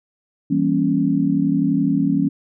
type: chord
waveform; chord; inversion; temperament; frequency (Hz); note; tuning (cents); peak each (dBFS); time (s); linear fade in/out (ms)
sine; E diminished seventh; none; equal with one note detuned; 164.81 / 196 / 237.2 / 277.2; E3 / G3 / Bb3 / Db4; 0 / 0 / +30 / 0; -22 / -22 / -23 / -18; 0.5-2.29; 10
effects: none